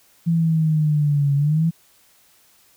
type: exponential two-way sweep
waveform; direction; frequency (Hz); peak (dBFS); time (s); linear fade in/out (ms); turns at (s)
sine; down then up; 168.6 to 140 to 168.6; -15; 0.26-1.71; 20; 1.35
effects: white hiss -56 dBFS RMS until 2.76 s